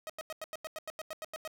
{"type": "tone bursts", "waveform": "sawtooth", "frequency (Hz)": 631, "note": "D#5", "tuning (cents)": 24, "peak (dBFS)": -34, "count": 13, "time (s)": [0.07, 1.476], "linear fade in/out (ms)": 0, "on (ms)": 26, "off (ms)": 89, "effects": []}